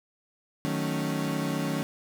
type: chord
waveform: 35% pulse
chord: D# half-diminished seventh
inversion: none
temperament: equal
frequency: 155.56 / 185 / 220 / 277.2 Hz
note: D#3 / F#3 / A3 / C#4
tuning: 0 / 0 / 0 / 0 cents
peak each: -30 / -33 / -33 / -30 dBFS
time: 0.65-1.83 s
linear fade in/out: 0 ms
effects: none